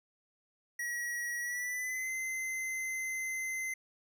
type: tone with pitch glide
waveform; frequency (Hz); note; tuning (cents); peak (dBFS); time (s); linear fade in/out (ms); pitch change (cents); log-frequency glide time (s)
square; 1914 to 2063; A#6 to C7; +45 to -25; -35; 0.79-3.74; 5; +130; 1.39-2.11
effects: none